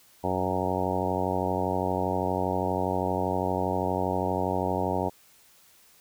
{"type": "harmonic tone with a mistuned harmonic", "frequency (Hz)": 92.5, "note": "F#2", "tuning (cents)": 0, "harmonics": [1, 2, 3, 4, 5, 6, 7, 8, 9, 10], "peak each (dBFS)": [-34, -34, -34, -34, -34, -34, -34, -34, -34, -34], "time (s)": [0.23, 5.1], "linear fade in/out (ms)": 20, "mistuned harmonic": 1, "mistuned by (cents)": -35, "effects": ["white hiss -58 dBFS RMS until 6 s"]}